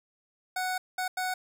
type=tone bursts at uneven times; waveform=25% pulse; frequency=740 Hz; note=F#5; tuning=in tune; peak=-25 dBFS; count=3; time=0.56-0.78 / 0.98-1.08 / 1.17-1.34 s; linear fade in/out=5 ms; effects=none